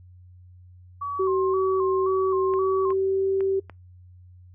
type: tone with vibrato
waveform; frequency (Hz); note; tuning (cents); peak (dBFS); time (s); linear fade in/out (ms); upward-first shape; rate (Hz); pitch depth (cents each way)
sine; 1100; C#6; -14; -27; 1.01-2.93; 10; square; 1.9; 57
type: tone with pitch glide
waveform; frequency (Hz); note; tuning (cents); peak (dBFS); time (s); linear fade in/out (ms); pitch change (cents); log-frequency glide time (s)
sine; 379.8 to 386.9; F#4 to G4; +45 to -23; -20; 1.19-3.6; 10; +32; 2.41-3.27
type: clicks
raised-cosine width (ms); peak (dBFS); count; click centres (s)
0.5; -25; 4; 2.538 / 2.905 / 3.407 / 3.697
effects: noise-tail reverb RT60 0.2 s tail -25 dB re dry + added 90 Hz sine -46 dBFS peak until 4.54 s